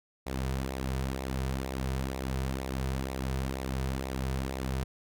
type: tone with flanger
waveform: sawtooth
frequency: 66 Hz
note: C2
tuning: 16 cents sharp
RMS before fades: -33 dBFS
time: 0.26-4.84 s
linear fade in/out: 10 ms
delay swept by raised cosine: 0.63 to 3.73 ms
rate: 2.1 Hz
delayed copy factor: -0.55
effects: none